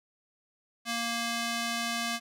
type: tone with band-pass filter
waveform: square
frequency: 233.1 Hz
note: A#3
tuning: in tune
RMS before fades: -32 dBFS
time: 0.85-2.2 s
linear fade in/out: 50 ms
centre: 4000 Hz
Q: 0.51
effects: none